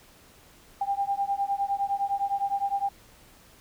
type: beating tone pair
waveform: sine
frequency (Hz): 792 / 801.8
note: G5 / G5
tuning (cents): +18 / +39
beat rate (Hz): 9.8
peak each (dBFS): -28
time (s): 0.81-2.89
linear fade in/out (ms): 5
effects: pink hiss -55 dBFS RMS until 3.6 s